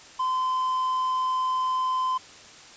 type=tone; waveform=triangle; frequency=1028 Hz; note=C6; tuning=31 cents flat; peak=-21 dBFS; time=0.19-2.18 s; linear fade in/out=10 ms; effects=white hiss -47 dBFS RMS until 2.76 s + resampled to 16000 Hz